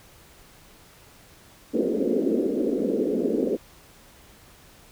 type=band-pass noise; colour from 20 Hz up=white; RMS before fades=-24 dBFS; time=1.73-3.57 s; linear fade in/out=20 ms; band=210 to 480 Hz; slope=48 dB/octave; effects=pink hiss -52 dBFS RMS until 4.91 s